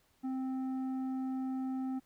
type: tone with tanh clipping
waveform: triangle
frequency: 261.6 Hz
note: C4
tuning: in tune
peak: -35 dBFS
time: 0.23-2 s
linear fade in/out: 20 ms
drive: 12 dB
effects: pink hiss -71 dBFS RMS until 2.05 s